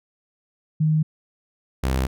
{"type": "tone pair in turn", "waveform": ["sine", "sawtooth"], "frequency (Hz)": [155.56, 65.4], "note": ["D#3", "C2"], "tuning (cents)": [0, 0], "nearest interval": "octave + minor third", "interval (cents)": 1500, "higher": "first", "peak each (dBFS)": -16, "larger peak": "neither", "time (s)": [[0.8, 1.03], [1.83, 2.07]], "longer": "second", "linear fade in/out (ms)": 10, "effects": []}